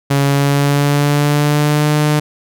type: tone with pitch glide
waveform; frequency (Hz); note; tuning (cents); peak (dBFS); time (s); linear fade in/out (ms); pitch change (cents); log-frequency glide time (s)
sawtooth; 140 to 150.05; C#3 to D3; +18 to +38; -7; 0.1-2.2; 10; +120; 0.25-1.9
effects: none